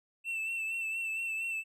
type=tone with vibrato; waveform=triangle; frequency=2671 Hz; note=E7; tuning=22 cents sharp; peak=-31 dBFS; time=0.24-1.64 s; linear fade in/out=50 ms; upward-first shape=sine; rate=4.3 Hz; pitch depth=33 cents each way; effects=none